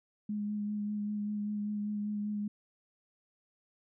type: tone with vibrato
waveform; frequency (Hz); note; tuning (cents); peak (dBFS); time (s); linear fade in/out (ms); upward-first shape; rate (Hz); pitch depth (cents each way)
sine; 208.2; G#3; +5; -32; 0.29-2.48; 5; sine; 5.1; 17
effects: none